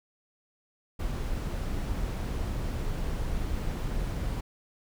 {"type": "noise", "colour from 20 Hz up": "brown", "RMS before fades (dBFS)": -31, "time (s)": [0.99, 4.41], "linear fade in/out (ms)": 10, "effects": []}